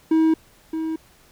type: tone with echo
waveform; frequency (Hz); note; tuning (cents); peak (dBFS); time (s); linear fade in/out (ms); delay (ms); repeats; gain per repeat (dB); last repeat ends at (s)
triangle; 320; D#4; +49; -12; 0.11-0.34; 5; 620; 1; -9; 0.96
effects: pink hiss -54 dBFS RMS until 1.31 s